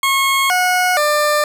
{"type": "tone with pitch steps", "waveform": "20% pulse", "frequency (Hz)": [1088, 729, 596], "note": ["C#6", "F#5", "D5"], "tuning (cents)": [-33, -26, 25], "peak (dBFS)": -8, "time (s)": [0.03, 1.44], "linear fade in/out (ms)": 2, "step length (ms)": 470, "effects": []}